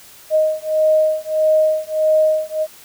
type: beating tone pair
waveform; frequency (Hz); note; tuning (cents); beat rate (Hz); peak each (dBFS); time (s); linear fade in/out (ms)
sine; 622.3 / 623.9; D#5 / D#5; 0 / +5; 1.6; -16; 0.3-2.67; 50
effects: white hiss -43 dBFS RMS until 2.84 s